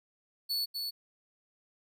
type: tone with echo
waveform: 45% pulse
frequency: 4435 Hz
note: C#8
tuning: in tune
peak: -29 dBFS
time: 0.49-0.66 s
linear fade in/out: 20 ms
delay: 250 ms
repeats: 1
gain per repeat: -4 dB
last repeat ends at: 0.91 s
effects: none